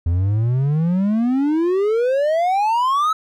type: exponential sweep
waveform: triangle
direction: up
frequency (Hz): 82 to 1310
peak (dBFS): -13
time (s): 0.06-3.13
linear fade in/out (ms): 5
effects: none